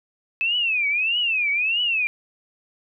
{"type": "tone with vibrato", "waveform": "sine", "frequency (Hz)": 2579, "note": "E7", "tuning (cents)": -39, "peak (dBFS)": -19, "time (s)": [0.41, 2.07], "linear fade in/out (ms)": 0, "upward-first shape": "triangle", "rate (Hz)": 1.6, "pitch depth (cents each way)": 250, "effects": []}